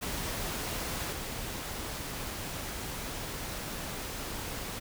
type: noise with level steps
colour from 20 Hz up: pink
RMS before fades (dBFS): -35 / -38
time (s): 0.01-4.8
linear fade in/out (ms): 20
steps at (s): 1.12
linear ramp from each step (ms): 10
effects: none